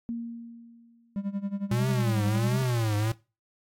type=tone with exponential decay; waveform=sine; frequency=233.1 Hz; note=A#3; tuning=in tune; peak=-28 dBFS; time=0.09-1.34 s; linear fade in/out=0 ms; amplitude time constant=270 ms
type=tone with tremolo; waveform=triangle; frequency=199.2 Hz; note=G3; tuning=28 cents sharp; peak=-24 dBFS; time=1.16-2.62 s; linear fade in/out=0 ms; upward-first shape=sine; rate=11 Hz; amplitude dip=90%
type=tone with vibrato; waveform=square; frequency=116.54 Hz; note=A#2; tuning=in tune; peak=-25 dBFS; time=1.71-3.12 s; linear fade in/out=5 ms; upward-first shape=triangle; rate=1.4 Hz; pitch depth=220 cents each way
effects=noise-tail reverb RT60 0.3 s tail -21 dB re dry + AAC 64 kbps